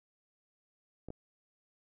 clicks, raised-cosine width 2 ms, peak -30 / -29 dBFS, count 2, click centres 1.086 / 1.104 s, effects none

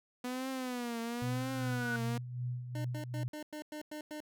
sawtooth tone with vibrato, 246.7 Hz, B3, 2 cents flat, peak -32 dBFS, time 0.24-2.18 s, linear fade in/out 5 ms, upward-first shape triangle, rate 0.98 Hz, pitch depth 130 cents each way
sine tone with exponential growth, 1477 Hz, F#6, 3 cents flat, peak -32 dBFS, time 1.13-1.96 s, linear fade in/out 1 ms, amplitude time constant 180 ms
sine tone with tremolo, 123.47 Hz, B2, in tune, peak -33 dBFS, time 1.22-3.28 s, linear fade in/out 0 ms, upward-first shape sine, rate 2.6 Hz, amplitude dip 60%
25% pulse tone bursts, 302.6 Hz, D#4, 48 cents flat, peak -37 dBFS, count 8, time 2.75-4.204 s, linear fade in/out 2 ms, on 96 ms, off 98 ms
effects none

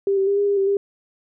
sine tone with pitch steps, 395.3 / 387.4 / 400.1 / 405.7 / 402.6 / 390 / 399.7 Hz, G4 / G4 / G4 / G#4 / G4 / G4 / G4, +15 / -20 / +35 / -41 / +46 / -9 / +34 cents, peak -16 dBFS, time 0.07-0.77 s, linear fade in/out 2 ms, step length 100 ms, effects none

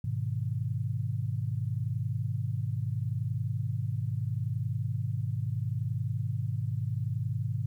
sine chord, G# minor, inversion none, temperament just, 103.83 / 124.59 / 155.74 Hz, G#2 / B2 / D#3, 0 / +16 / +2 cents, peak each -32 / -32 / -37 dBFS, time 0.04-7.66 s, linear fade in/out 5 ms, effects 11-bit

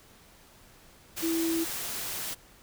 sine tone in noise, 329.6 Hz, E4, in tune, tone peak -26 dBFS, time 1.22-1.65 s, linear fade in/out 20 ms, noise white, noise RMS -35 dBFS, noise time 1.16-2.35 s, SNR +6 dB, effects pink hiss -56 dBFS RMS until 2.62 s

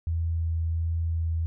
sine tone with vibrato, 82.41 Hz, E2, in tune, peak -24 dBFS, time 0.07-1.46 s, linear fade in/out 0 ms, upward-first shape sine, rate 1.4 Hz, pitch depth 9 cents each way, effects none

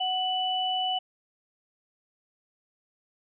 sine tone pair together, 743.2 / 2973 Hz, F#5 / F#7, +7 / +8 cents, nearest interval 2 octaves, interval 2401 cents, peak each -28 dBFS, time 0-0.99 s, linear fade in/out 10 ms, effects none

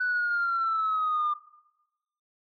sine exponential sweep, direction down, 1496 to 1196 Hz, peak -23 dBFS, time 0-1.34 s, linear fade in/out 10 ms, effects noise-tail reverb RT60 1.0 s tail -20 dB re dry + tanh soft clip ceiling -20 dBFS

